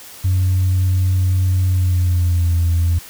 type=tone with pitch glide; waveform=sine; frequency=92.5 to 84.82 Hz; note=F#2 to E2; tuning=0 to +50 cents; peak=-11 dBFS; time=0.24-2.99 s; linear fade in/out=10 ms; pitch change=-150 cents; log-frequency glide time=1.66-2.57 s; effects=tanh soft clip ceiling -10 dBFS + white hiss -38 dBFS RMS until 3.09 s